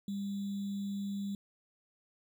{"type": "tone with sample-and-hold", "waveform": "sine", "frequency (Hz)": 199.7, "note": "G3", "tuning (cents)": 32, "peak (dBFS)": -34, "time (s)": [0.08, 1.35], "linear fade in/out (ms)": 2, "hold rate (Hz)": 3675, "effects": []}